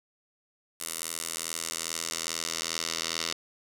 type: tone with band-pass filter sweep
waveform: 10% pulse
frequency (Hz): 82.41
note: E2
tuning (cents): 0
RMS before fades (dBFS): -34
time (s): 0.8-3.33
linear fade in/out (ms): 5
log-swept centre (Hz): 10000 to 4900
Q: 1.3
effects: 9-bit